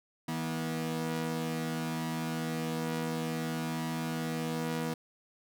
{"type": "tone pair together", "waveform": "sawtooth", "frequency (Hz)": [161.12, 241.4], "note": ["E3", "B3"], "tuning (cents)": [-39, -39], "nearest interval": "perfect fifth", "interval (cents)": 700, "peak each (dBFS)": [-31, -31], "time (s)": [0.28, 4.94], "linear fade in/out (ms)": 5, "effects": []}